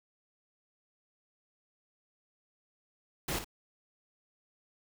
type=noise with echo; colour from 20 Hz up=pink; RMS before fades=-34 dBFS; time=3.28-3.39 s; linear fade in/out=5 ms; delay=55 ms; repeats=1; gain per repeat=-9 dB; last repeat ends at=3.445 s; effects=none